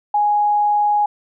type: tone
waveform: sine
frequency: 830.6 Hz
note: G#5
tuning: in tune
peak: -13 dBFS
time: 0.14-1.06 s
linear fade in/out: 5 ms
effects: none